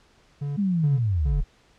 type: tone bursts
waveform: triangle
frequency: 143.1 Hz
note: D3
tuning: 45 cents flat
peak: -24 dBFS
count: 3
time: 0.41-1.41 s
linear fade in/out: 10 ms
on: 160 ms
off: 260 ms
type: linear sweep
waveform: sine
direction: down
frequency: 210.7 to 30.35 Hz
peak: -20 dBFS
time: 0.57-1.44 s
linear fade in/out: 20 ms
effects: pink hiss -59 dBFS RMS until 1.78 s + low-pass 6000 Hz 12 dB/octave